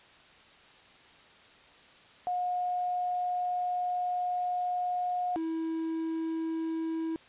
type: tone pair in turn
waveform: sine / triangle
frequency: 720 / 324.5 Hz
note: F#5 / E4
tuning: -47 / -27 cents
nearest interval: octave + major second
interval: 1380 cents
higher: first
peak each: -28 dBFS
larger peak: neither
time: 2.27-5.36 / 5.36-7.16 s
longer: first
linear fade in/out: 0 ms
effects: white hiss -56 dBFS RMS until 7.28 s + resampled to 8000 Hz

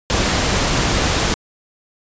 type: noise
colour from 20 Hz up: pink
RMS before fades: -17 dBFS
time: 0.1-1.34 s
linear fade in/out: 0 ms
effects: resampled to 16000 Hz

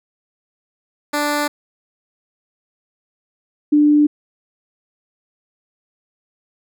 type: tone pair in turn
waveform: 10% pulse / sine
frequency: 293.7 / 296.4 Hz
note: D4 / D4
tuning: 0 / +16 cents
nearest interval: unison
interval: 16 cents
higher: second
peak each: -9 dBFS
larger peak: neither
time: 1.13-1.48 / 3.72-4.07 s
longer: neither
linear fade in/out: 10 ms
effects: none

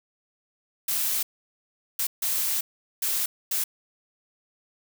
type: noise bursts at uneven times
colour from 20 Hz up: blue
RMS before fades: -26 dBFS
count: 5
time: 0.88-1.23 / 1.99-2.07 / 2.22-2.61 / 3.02-3.26 / 3.51-3.64 s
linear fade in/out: 5 ms
effects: none

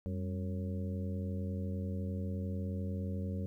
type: harmonic tone with a mistuned harmonic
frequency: 91.4 Hz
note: F#2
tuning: 21 cents flat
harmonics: 1 / 2 / 3 / 4 / 5 / 6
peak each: -36 / -39 / -48 / -52 / -48 / -50 dBFS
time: 0.06-3.46 s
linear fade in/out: 0 ms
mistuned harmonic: 2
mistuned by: +110 cents
effects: 12-bit

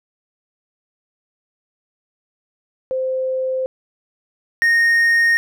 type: tone pair in turn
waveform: sine / triangle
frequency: 520 / 1853.1 Hz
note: C5 / A#6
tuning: -11 / -11 cents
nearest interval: octave + minor seventh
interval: 2200 cents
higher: second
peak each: -18 / -10 dBFS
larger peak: second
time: 2.91-3.66 / 4.62-5.37 s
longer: neither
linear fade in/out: 0 ms
effects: none

